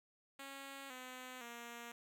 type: tone with pitch steps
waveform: 5% pulse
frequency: 274.4 / 254.5 / 236.1 Hz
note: C#4 / C4 / A#3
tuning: -17 / -48 / +22 cents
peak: -37 dBFS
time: 0.39-1.92 s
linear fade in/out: 5 ms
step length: 510 ms
effects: none